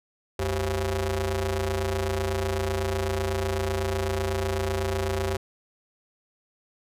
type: ring-modulated tone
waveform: sawtooth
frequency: 150 Hz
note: D3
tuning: 37 cents sharp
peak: -18 dBFS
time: 0.39-5.37 s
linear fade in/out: 5 ms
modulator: 239 Hz
effects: resampled to 32000 Hz